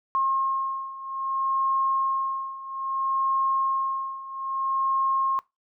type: beating tone pair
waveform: sine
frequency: 1073 / 1073.61 Hz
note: C6 / C6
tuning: +43 / +44 cents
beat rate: 0.61 Hz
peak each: -28 / -25 dBFS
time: 0.15-5.39 s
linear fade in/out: 0 ms
effects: noise-tail reverb RT60 0.2 s tail -21 dB re dry